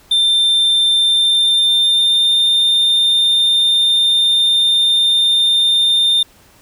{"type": "tone with pitch glide", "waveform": "triangle", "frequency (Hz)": [3581, 3614], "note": ["A7", "A7"], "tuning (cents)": [30, 46], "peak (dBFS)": -9, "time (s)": [0.11, 6.23], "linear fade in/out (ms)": 5, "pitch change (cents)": 16, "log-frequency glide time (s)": [0.92, 2.35], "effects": ["pink hiss -48 dBFS RMS until 6.61 s"]}